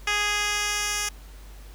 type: tone with band-pass filter sweep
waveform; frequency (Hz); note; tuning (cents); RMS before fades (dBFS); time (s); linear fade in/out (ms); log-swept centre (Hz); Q
10% pulse; 414.4; G#4; -4; -26; 0.07-1.09; 5; 3200 to 6700; 0.87
effects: added 49 Hz sine -41 dBFS peak until 1.74 s + pink hiss -52 dBFS RMS until 1.74 s